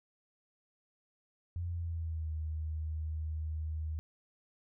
sine tone with pitch glide, 86.8 to 78.23 Hz, F2 to D#2, -10 to +10 cents, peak -34 dBFS, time 1.56-3.99 s, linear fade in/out 0 ms, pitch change -180 cents, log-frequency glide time 1.67-2.31 s, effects none

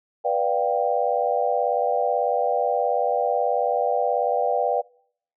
sine chord, G dominant seventh, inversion first, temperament just, 490 / 588 / 705.6 / 784 Hz, B4 / D5 / F5 / G5, -14 / +2 / +18 / 0 cents, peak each -25 dBFS, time 0.24-4.82 s, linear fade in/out 20 ms, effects noise-tail reverb RT60 0.6 s tail -24 dB re dry

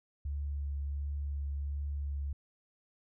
sine tone with vibrato, 71.2 Hz, C#2, 47 cents sharp, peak -33 dBFS, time 0.25-2.33 s, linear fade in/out 5 ms, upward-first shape triangle, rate 1.4 Hz, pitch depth 17 cents each way, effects none

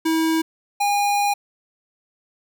square tone pair in turn, 322.6 / 814.7 Hz, E4 / G#5, -37 / -33 cents, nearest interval octave + major third, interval 1604 cents, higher second, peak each -18 dBFS, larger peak neither, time 0.05-0.42 / 0.8-1.34 s, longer second, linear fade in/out 10 ms, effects none

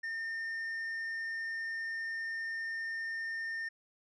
triangle tone with tanh clipping, 1815 Hz, A#6, 47 cents flat, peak -36 dBFS, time 0.03-3.69 s, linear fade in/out 10 ms, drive 8 dB, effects none

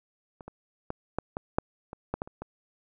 clicks, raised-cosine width 1 ms, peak -29 / -27 / -18 / -14 / -18 / -9 / -25 / -15 / -17 / -30 / -23 dBFS, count 11, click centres 0.408 / 0.48 / 0.904 / 1.186 / 1.369 / 1.585 / 1.931 / 2.14 / 2.219 / 2.275 / 2.42 s, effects none

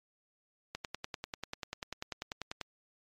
click train, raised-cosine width 0.2 ms, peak -20 dBFS, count 20, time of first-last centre 0.75-2.613 s, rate 10.2 Hz, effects MP3 64 kbps

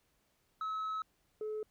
sine tone pair in turn, 1290 / 429.5 Hz, E6 / A4, -38 / -42 cents, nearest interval octave + perfect fifth, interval 1904 cents, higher first, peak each -32 / -34 dBFS, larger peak first, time 0.61-1.02 / 1.41-1.63 s, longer first, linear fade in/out 2 ms, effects tanh soft clip ceiling -34 dBFS + pink hiss -75 dBFS RMS until 1.7 s

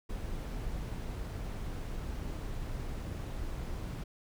brown noise, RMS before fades -38 dBFS, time 0.09-4.04 s, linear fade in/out 10 ms, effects none

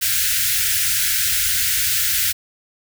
white band-stop noise, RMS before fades -19 dBFS, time 0.01-2.33 s, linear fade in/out 20 ms, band 130 to 1400 Hz, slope 96 dB/octave, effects none

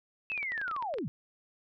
sine linear sweep, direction down, 2664 to 109.3 Hz, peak -32 dBFS, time 0.3-1.08 s, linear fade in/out 0 ms
clicks, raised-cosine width 0.3 ms, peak -27 dBFS, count 12, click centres 0.318 / 0.377 / 0.429 / 0.52 / 0.578 / 0.615 / 0.68 / 0.713 / 0.764 / 0.825 / 0.94 / 0.985 s
effects none

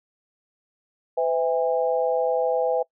sine tone cluster, 506 / 654 / 813 Hz, B4 / E5 / G#5, +42 / -14 / -37 cents, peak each -22 / -25 / -27 dBFS, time 1.17-2.83 s, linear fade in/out 10 ms, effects noise-tail reverb RT60 0.1 s tail -24 dB re dry

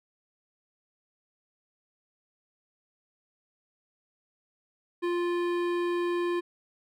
sine tone with hard clipping, 349 Hz, F4, 1 cent flat, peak -28 dBFS, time 5.02-6.41 s, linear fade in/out 20 ms, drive 15 dB, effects none

